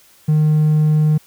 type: tone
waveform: triangle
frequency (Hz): 153.3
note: D#3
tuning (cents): -25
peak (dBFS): -8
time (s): 0.28-1.18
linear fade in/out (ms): 10
effects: tanh soft clip ceiling -5 dBFS + white hiss -50 dBFS RMS until 1.26 s